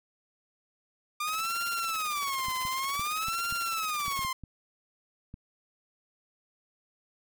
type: tone with vibrato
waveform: sawtooth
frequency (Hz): 1194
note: D6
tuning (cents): +28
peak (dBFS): -26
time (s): 1.2-4.33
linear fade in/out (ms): 5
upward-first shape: sine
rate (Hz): 0.54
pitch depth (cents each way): 260
type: noise with tremolo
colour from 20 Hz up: white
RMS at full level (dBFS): -40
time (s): 1.27-4.27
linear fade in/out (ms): 5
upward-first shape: sine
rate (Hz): 18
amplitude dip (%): 85
type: clicks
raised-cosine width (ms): 5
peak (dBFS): -30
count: 10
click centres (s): 2.484 / 2.652 / 2.995 / 3.284 / 3.525 / 4.081 / 4.192 / 4.249 / 4.437 / 5.341
effects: none